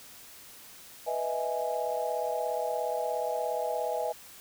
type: chord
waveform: sine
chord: E major seventh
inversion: second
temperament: equal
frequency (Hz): 493.9 / 622.3 / 659.3 / 830.6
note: B4 / D#5 / E5 / G#5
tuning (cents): 0 / 0 / 0 / 0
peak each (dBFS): -34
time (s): 1.06-4.13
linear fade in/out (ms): 20
effects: white hiss -50 dBFS RMS until 4.4 s